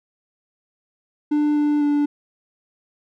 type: tone with pitch steps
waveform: triangle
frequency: 297 / 295.4 / 291.4 Hz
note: D4 / D4 / D4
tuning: +20 / +10 / -13 cents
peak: -14 dBFS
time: 1.31-2.06 s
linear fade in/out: 10 ms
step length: 250 ms
effects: none